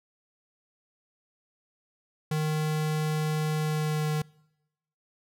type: tone with pitch glide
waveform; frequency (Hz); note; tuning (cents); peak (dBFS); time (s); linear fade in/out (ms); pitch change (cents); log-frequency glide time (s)
square; 154.3 to 152.79; D#3 to D#3; -14 to -31; -26; 2.31-4.22; 5; -17; 3.57-4.1
effects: noise-tail reverb RT60 0.9 s tail -25 dB re dry